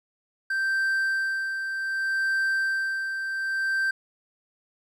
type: tone with tremolo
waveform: triangle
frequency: 1565 Hz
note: G6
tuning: 3 cents flat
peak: -20 dBFS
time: 0.5-3.91 s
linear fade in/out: 5 ms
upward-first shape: sine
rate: 0.65 Hz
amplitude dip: 50%
effects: none